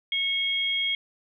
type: tone pair together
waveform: sine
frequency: 2200 / 3265 Hz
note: C#7 / G#7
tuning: -14 / -30 cents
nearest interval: perfect fifth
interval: 684 cents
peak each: -28 / -25 dBFS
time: 0.12-0.95 s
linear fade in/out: 2 ms
effects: none